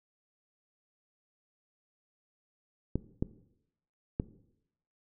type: clicks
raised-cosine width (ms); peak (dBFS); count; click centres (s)
3; -16; 3; 2.956 / 3.225 / 4.199
effects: noise-tail reverb RT60 0.8 s tail -17 dB re dry